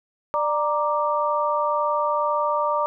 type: tone cluster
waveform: sine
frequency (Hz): 593 / 935 / 1177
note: D5 / A#5 / D6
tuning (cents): +17 / +5 / +3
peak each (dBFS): -24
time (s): 0.34-2.86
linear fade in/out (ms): 0
effects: none